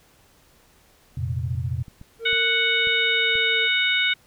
sine chord, F suspended fourth, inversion none, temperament equal, 87.31 / 116.54 / 130.81 Hz, F2 / Bb2 / C3, 0 / 0 / 0 cents, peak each -28 dBFS, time 1.17-1.83 s, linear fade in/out 5 ms
clicks, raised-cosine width 5 ms, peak -29 dBFS, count 8, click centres 1.177 / 1.549 / 1.794 / 1.882 / 2.014 / 2.33 / 2.872 / 3.355 s
triangle tone with pitch glide, 457.7 to 451.9 Hz, A#4 to A4, -32 to +46 cents, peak -28 dBFS, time 2.19-3.69 s, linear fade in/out 50 ms, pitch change -22 cents, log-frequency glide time 2.95-3.53 s
harmonic tone, 740 Hz, F#5, in tune, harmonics 2 / 3 / 4 / 5, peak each -25 / -22 / -26 / -24 dBFS, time 2.25-4.14 s, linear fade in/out 10 ms
effects pink hiss -57 dBFS RMS until 4.26 s

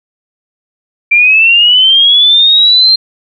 sine linear sweep, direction up, 2349 to 4186 Hz, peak -3 dBFS, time 1.11-2.96 s, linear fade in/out 10 ms, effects none

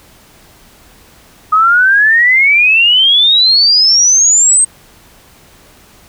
sine exponential sweep, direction up, 1244.5 to 8450 Hz, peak -5 dBFS, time 1.52-4.65 s, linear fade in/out 10 ms, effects pink hiss -43 dBFS RMS until 6.08 s

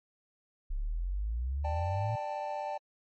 sine exponential sweep, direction up, 32.78 to 115.4 Hz, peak -30 dBFS, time 0.7-2.16 s, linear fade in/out 10 ms
triangle chord, D suspended fourth, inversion none, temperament equal with one note detuned, 593.1 / 784 / 880 Hz, D5 / G5 / A5, +17 / 0 / 0 cents, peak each -36 dBFS, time 1.64-2.78 s, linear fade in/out 10 ms
effects MP3 32 kbps

